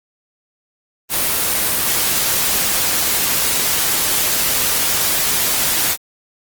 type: noise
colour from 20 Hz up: white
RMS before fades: -17 dBFS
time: 1.09-5.97 s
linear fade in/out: 50 ms
effects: Opus 24 kbps